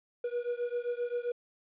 triangle beating tone pair, 479.5 / 487.1 Hz, A#4 / B4, +49 / -24 cents, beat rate 7.6 Hz, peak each -32 / -33 dBFS, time 0.24-1.32 s, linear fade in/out 5 ms, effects resampled to 8000 Hz + 11-bit

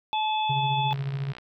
harmonic tone, 863 Hz, A5, 34 cents flat, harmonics 1 / 3 / 4, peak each -24 / -35 / -32 dBFS, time 0.13-0.93 s, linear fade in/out 0 ms
triangle tone with tremolo, 137.9 Hz, C#3, 9 cents flat, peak -23 dBFS, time 0.49-1.33 s, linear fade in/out 10 ms, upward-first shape sine, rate 14 Hz, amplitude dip 50%
click train, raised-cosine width 0.3 ms, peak -25 dBFS, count 30, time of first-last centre 0.91-1.384 s, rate 61.2 Hz
effects none

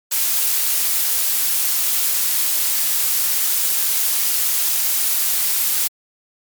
blue noise, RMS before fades -18 dBFS, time 0.11-5.88 s, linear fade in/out 10 ms, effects MP3 96 kbps

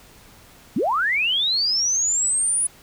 sine linear sweep, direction up, 169.1 to 9956 Hz, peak -18 dBFS, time 0.76-2.67 s, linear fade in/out 5 ms, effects pink hiss -49 dBFS RMS until 2.82 s

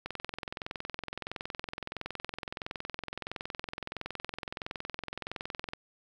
click train, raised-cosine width 0.3 ms, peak -20 dBFS, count 123, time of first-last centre 0.06-5.734 s, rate 21.5 Hz, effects 9-bit

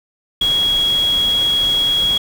sine tone in noise, 3318 Hz, G#7, 2 cents flat, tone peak -13 dBFS, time 0.41-2.18 s, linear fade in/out 5 ms, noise pink, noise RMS -29 dBFS, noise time 0.41-2.18 s, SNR +13 dB, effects none

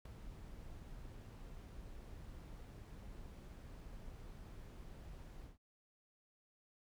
brown noise with ADSR envelope, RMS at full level -43 dBFS, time 0.05-5.58 s, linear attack 6 ms, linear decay 3 ms, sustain -9 dB, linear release 140 ms, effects none

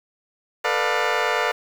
15% pulse chord, B half-diminished seventh, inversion third, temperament just, 444.5 / 493.9 / 592.7 / 711.2 Hz, A4 / B4 / D5 / F5, +18 / 0 / +16 / +31 cents, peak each -19 dBFS, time 0.64-1.52 s, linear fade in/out 10 ms, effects low-pass 4000 Hz 12 dB/octave + 7-bit

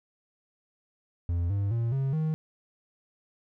triangle tone with pitch steps, 86.1 / 100.05 / 116.27 / 135.11 / 157 Hz, F2 / G2 / A#2 / C#3 / D#3, -24 / +36 / -4 / -44 / +16 cents, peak -23 dBFS, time 1.29-2.34 s, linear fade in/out 0 ms, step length 210 ms, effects none

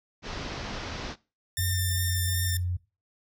pink low-pass noise, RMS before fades -36 dBFS, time 0.22-1.16 s, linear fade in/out 50 ms, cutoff 5900 Hz, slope 48 dB/octave
5% pulse tone with vibrato, 1800 Hz, A6, 39 cents sharp, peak -19 dBFS, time 1.57-2.57 s, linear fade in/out 2 ms, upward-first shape triangle, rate 2.7 Hz, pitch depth 12 cents each way
sine tone with pitch glide, 91 to 89.33 Hz, F#2 to F2, -28 to +40 cents, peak -26 dBFS, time 1.58-2.77 s, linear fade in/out 10 ms, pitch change -32 cents, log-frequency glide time 1.85-1.96 s
effects noise-tail reverb RT60 0.3 s tail -20 dB re dry

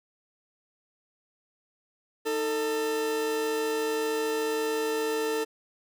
40% pulse tone pair together, 311.1 / 445.8 Hz, D#4 / A4, 0 / +23 cents, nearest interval tritone, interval 623 cents, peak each -34 / -26 dBFS, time 2.25-5.45 s, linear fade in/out 20 ms, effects none

